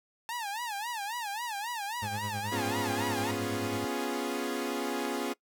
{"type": "tone with vibrato", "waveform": "sawtooth", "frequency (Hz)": 881, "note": "A5", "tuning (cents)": 2, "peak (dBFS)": -30, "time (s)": [0.29, 3.31], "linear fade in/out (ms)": 0, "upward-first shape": "sine", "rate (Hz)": 3.7, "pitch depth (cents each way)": 180}
{"type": "tone with tremolo", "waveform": "30% pulse", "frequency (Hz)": 103.83, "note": "G#2", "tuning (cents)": 0, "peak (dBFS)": -32, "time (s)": [2.02, 3.85], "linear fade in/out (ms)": 5, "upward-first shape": "sine", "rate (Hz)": 9.4, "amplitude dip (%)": 65}
{"type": "chord", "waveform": "sawtooth", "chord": "C# dominant seventh", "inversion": "third", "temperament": "equal", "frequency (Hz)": [246.9, 277.2, 349.2, 415.3], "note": ["B3", "C#4", "E#4", "G#4"], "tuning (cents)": [0, 0, 0, 0], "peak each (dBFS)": [-33, -32, -33, -33], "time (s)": [2.51, 5.34], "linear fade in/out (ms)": 20}
{"effects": ["noise-tail reverb RT60 0.1 s tail -22 dB re dry"]}